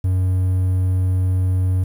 triangle tone, 92.5 Hz, F#2, in tune, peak -13 dBFS, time 0.04-1.84 s, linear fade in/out 5 ms, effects 8-bit

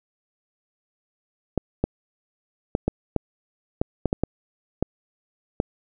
clicks, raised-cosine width 2 ms, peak -7 dBFS, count 11, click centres 1.577 / 1.84 / 2.751 / 2.88 / 3.163 / 3.815 / 4.057 / 4.129 / 4.236 / 4.826 / 5.601 s, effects none

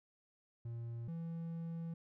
triangle tone pair in turn, 116.9 / 166.17 Hz, A#2 / E3, +5 / +14 cents, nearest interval tritone, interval 609 cents, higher second, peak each -39 / -38 dBFS, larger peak second, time 0.65-1.08 / 1.08-1.94 s, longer second, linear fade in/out 5 ms, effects none

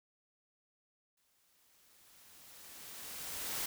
white noise with exponential growth, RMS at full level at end -37 dBFS, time 1.17-3.66 s, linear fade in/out 5 ms, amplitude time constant 540 ms, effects none

